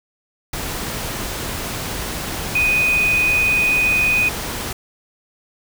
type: tone in noise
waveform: sine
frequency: 2489 Hz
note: D#7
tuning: in tune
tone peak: -14 dBFS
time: 2.55-4.29 s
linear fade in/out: 5 ms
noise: pink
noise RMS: -26 dBFS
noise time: 0.53-4.73 s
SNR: +9 dB
effects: none